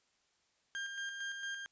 35% pulse tone with tremolo, 1600 Hz, G6, 35 cents sharp, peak -36 dBFS, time 0.75-1.66 s, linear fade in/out 0 ms, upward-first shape square, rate 4.4 Hz, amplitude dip 40%, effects white hiss -75 dBFS RMS until 1.71 s + resampled to 16000 Hz

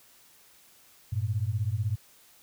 sine beating tone pair, 98 / 114 Hz, G2 / A#2, 0 / -38 cents, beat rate 16 Hz, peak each -29 dBFS, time 1.12-1.96 s, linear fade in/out 10 ms, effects white hiss -58 dBFS RMS until 2.42 s

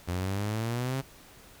sawtooth exponential sweep, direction up, 86.6 to 136.5 Hz, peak -25 dBFS, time 0.07-1.02 s, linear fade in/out 20 ms, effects pink hiss -53 dBFS RMS until 1.6 s

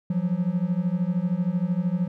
triangle beating tone pair, 171.6 / 184.6 Hz, F3 / F#3, -30 / -4 cents, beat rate 13 Hz, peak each -23 / -23 dBFS, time 0.1-2.08 s, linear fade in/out 5 ms, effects none

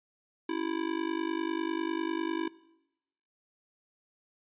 square tone with amplitude modulation, 329.6 Hz, E4, in tune, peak -27 dBFS, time 0.49-2.48 s, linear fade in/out 5 ms, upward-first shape sine, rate 50 Hz, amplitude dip 95%, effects noise-tail reverb RT60 0.9 s tail -20 dB re dry + resampled to 8000 Hz

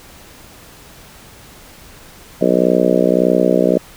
harmonic tone, 61.74 Hz, B1, in tune, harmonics 3 / 4 / 5 / 6 / 7 / 8 / 9 / 10, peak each -19 / -19 / -19 / -19 / -19 / -19 / -19 / -19 dBFS, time 2.41-3.78 s, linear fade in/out 5 ms, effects pink hiss -41 dBFS RMS until 3.96 s

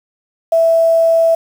sine tone with quantisation, 659.3 Hz, E5, in tune, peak -8 dBFS, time 0.52-1.35 s, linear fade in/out 5 ms, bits 6, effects none

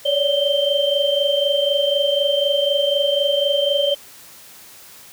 sine tone cluster, 558 / 582 / 3132 Hz, C#5 / D5 / G7, +11 / -16 / -2 cents, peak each -20 dBFS, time 0.05-3.95 s, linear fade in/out 10 ms, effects white hiss -43 dBFS RMS until 5.12 s + high-pass 60 Hz 12 dB/octave

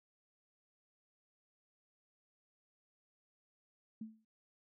sine tone with exponential decay, 220 Hz, A3, in tune, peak -39 dBFS, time 4.01-4.25 s, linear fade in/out 5 ms, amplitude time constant 51 ms, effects none

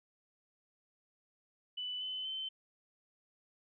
sine tone with pitch steps, 2986 / 3031 / 3077 Hz, F#7 / F#7 / G7, +15 / +41 / -33 cents, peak -37 dBFS, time 1.77-2.49 s, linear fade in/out 10 ms, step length 240 ms, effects none

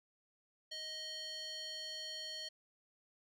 square tone with band-pass filter, 626 Hz, D#5, 10 cents sharp, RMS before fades -45 dBFS, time 0.71-2.49 s, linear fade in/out 10 ms, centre 4000 Hz, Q 5.3, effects none

